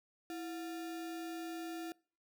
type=tone with sample-and-hold; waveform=sine; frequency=330.2 Hz; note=E4; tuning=3 cents sharp; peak=-40 dBFS; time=0.3-1.92 s; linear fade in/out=0 ms; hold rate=1050 Hz; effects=noise-tail reverb RT60 0.4 s tail -25 dB re dry